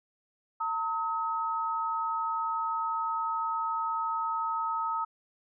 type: tone pair together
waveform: sine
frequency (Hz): 907 / 1275.7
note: A#5 / D#6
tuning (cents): -48 / +43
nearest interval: tritone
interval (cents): 591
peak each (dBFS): -32 / -30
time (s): 0.6-5.05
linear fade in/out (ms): 10
effects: none